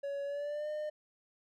triangle tone with pitch glide, 562 to 605.8 Hz, C#5 to D#5, +24 to -46 cents, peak -33 dBFS, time 0.03-0.9 s, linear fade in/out 10 ms, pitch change +130 cents, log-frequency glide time 0.24-0.69 s, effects none

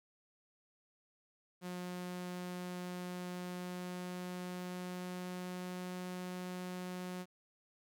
sawtooth tone with pitch glide, 179.6 to 181.48 Hz, F3 to F#3, +49 to -33 cents, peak -37 dBFS, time 1.61-7.26 s, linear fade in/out 50 ms, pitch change +18 cents, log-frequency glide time 3.47-5.95 s, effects 12-bit

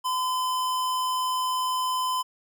square tone, 1019 Hz, C6, 46 cents flat, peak -25 dBFS, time 0.04-2.23 s, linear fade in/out 20 ms, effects none

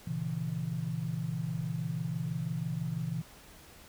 sine chord, A# diminished, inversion none, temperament equal with one note detuned, 118.99 / 138.59 / 164.81 Hz, A#2 / C#3 / E3, +36 / 0 / 0 cents, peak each -38 / -37 / -34 dBFS, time 0.07-3.22 s, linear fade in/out 5 ms, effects pink hiss -54 dBFS RMS until 3.88 s

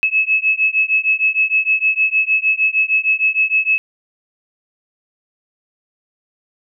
sine beating tone pair, 2585 / 2591.5 Hz, E7 / E7, -34 / -30 cents, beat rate 6.5 Hz, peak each -16 dBFS, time 0.03-3.78 s, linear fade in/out 0 ms, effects none

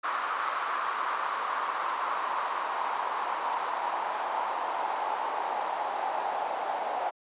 pink noise with band-pass filter sweep, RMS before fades -31 dBFS, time 0.03-7.11 s, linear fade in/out 20 ms, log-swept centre 1200 to 770 Hz, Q 3.9, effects high-pass 400 Hz 12 dB/octave + resampled to 8000 Hz

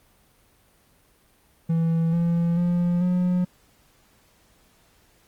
triangle tone with pitch steps, 164.81 / 169.74 / 174.81 / 180.04 Hz, E3 / F3 / F3 / F#3, 0 / -49 / +2 / -47 cents, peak -17 dBFS, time 1.69-3.45 s, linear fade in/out 10 ms, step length 440 ms, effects pink hiss -60 dBFS RMS until 5.27 s + Opus 32 kbps

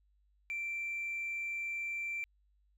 triangle tone with hard clipping, 2349 Hz, D7, in tune, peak -35 dBFS, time 0.5-2.24 s, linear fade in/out 0 ms, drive 2 dB, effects added 50 Hz sine -68 dBFS peak until 2.77 s

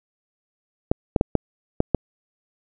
clicks, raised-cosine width 2 ms, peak -3 dBFS, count 6, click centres 0.915 / 1.162 / 1.211 / 1.353 / 1.804 / 1.947 s, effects none

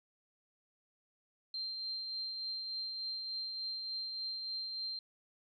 sine tone with tremolo, 4157 Hz, C8, 12 cents flat, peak -36 dBFS, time 1.54-4.99 s, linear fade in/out 2 ms, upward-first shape triangle, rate 3.4 Hz, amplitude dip 35%, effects none

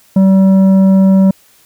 sine tone with tanh clipping, 191.8 Hz, G3, 37 cents flat, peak -6 dBFS, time 0.16-1.31 s, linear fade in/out 5 ms, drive 8 dB, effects white hiss -48 dBFS RMS until 1.65 s

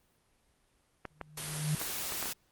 clicks, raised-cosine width 0.5 ms, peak -23 dBFS, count 6, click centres 1.053 / 1.213 / 1.815 / 2.122 / 2.227 / 2.257 s
sine tone with exponential growth, 151.9 Hz, D#3, 41 cents flat, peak -26 dBFS, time 1.1-1.75 s, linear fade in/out 2 ms, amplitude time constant 140 ms
white noise, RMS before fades -37 dBFS, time 1.37-2.33 s, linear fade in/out 5 ms
effects pink hiss -71 dBFS RMS until 2.51 s + Opus 32 kbps

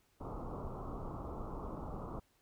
pink low-pass noise, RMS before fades -43 dBFS, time 0.2-2.2 s, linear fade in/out 10 ms, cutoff 1300 Hz, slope 96 dB/octave, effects pink hiss -73 dBFS RMS until 2.41 s

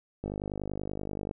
click train, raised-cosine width 2 ms, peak -21 dBFS, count 55, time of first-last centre 0.24-1.311 s, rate 50.4 Hz, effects none

